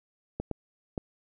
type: clicks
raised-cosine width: 2 ms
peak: -18 dBFS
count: 3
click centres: 0.4 / 0.513 / 0.978 s
effects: none